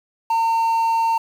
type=tone; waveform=triangle; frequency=910 Hz; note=A#5; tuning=42 cents flat; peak=-14 dBFS; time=0.3-1.18 s; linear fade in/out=5 ms; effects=7-bit